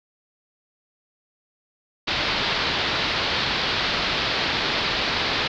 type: low-pass noise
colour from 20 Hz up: white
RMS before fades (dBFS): -24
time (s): 2.07-5.48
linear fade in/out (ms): 10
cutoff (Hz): 4600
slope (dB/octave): 48
effects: none